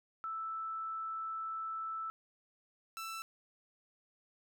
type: tone pair in turn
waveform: sine / sawtooth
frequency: 1318.5 / 1328.4 Hz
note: E6 / E6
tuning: 0 / +13 cents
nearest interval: unison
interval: 13 cents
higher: second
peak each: -37 / -37 dBFS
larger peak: neither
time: 0.24-2.1 / 2.97-3.22 s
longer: first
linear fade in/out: 0 ms
effects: none